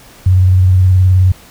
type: tone with vibrato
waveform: sine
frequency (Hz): 92.5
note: F#2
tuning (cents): 0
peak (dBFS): -5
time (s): 0.26-1.32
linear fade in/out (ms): 5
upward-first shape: triangle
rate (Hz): 19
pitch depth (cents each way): 49
effects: pink hiss -40 dBFS RMS until 1.5 s